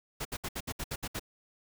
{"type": "noise bursts", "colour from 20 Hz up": "pink", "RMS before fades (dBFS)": -36, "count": 9, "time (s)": [0.2, 1.196], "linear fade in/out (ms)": 10, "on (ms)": 52, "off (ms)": 66, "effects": []}